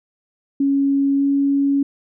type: tone with pitch glide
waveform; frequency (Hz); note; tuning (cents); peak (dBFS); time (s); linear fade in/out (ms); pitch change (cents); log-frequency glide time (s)
sine; 277.2 to 279.1; C#4 to C#4; 0 to +12; -14; 0.6-1.83; 5; +12; 1.17-1.23
effects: none